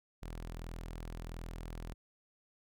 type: tone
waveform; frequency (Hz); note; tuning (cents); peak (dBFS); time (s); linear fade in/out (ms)
sawtooth; 41.43; E1; +9; -38; 0.22-1.94; 10
effects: none